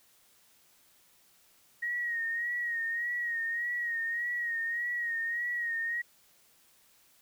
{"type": "tone with vibrato", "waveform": "sine", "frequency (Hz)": 1882, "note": "A#6", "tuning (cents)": 16, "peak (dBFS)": -30, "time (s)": [1.82, 6.02], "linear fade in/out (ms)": 10, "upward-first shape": "sine", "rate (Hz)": 1.7, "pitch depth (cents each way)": 49, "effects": ["white hiss -64 dBFS RMS until 7.21 s"]}